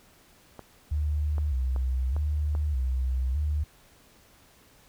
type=clicks; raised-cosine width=1 ms; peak=-26 dBFS; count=5; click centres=0.593 / 1.382 / 1.762 / 2.165 / 2.551 s
type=tone with vibrato; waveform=sine; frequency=69.3 Hz; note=C#2; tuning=in tune; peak=-24 dBFS; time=0.91-3.64 s; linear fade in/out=10 ms; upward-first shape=square; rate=0.82 Hz; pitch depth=130 cents each way
effects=pink hiss -58 dBFS RMS until 4.88 s